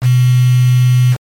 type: tone with quantisation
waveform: sine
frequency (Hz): 125.5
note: B2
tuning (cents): +28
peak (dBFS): -6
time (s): 0.01-1.17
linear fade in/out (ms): 50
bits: 4
effects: MP3 64 kbps